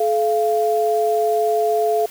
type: tone pair together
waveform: sine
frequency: 430 / 688 Hz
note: A4 / F5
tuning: -40 / -26 cents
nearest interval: minor sixth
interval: 814 cents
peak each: -18 dBFS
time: 0-2.06 s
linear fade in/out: 5 ms
effects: white hiss -40 dBFS RMS until 2.1 s